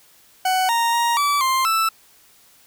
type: tone with pitch steps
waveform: 40% pulse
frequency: 747 / 930 / 939 / 1153 / 1051 / 1321 Hz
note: F#5 / A#5 / A#5 / D6 / C6 / E6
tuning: +16 / -4 / +12 / -32 / +7 / +3 cents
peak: -16 dBFS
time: 0.45-1.89 s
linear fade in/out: 5 ms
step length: 240 ms
effects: white hiss -53 dBFS RMS until 2.66 s